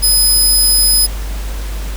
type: tone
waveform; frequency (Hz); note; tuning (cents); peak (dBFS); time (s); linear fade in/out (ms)
15% pulse; 5040; D#8; +21; -3; 0.02-1.07; 20
effects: added 50 Hz sine -19 dBFS peak until 1.96 s + pink hiss -31 dBFS RMS until 1.96 s